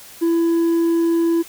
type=tone with hard clipping; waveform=sine; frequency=334.3 Hz; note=E4; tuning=24 cents sharp; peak=-15 dBFS; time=0.21-1.43 s; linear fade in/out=20 ms; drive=2 dB; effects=white hiss -41 dBFS RMS until 1.48 s